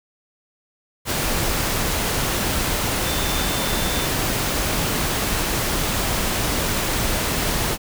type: tone in noise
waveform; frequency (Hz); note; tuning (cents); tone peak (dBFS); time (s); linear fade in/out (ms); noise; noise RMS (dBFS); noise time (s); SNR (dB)
sine; 3553; A7; +16; -31; 3.03-4.1; 50; pink; -22; 1.05-7.78; -12
effects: none